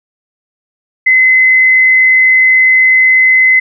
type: tone with frequency modulation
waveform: sine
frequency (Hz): 2042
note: C7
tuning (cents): -43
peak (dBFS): -4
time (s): 1.06-3.6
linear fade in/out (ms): 10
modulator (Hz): 39.6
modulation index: 0.24
effects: none